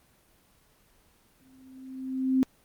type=tone with exponential growth; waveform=sine; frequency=261.6 Hz; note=C4; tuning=in tune; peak=-18 dBFS; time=1.41-2.43 s; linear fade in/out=0 ms; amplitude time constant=220 ms; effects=pink hiss -63 dBFS RMS until 2.64 s + Opus 24 kbps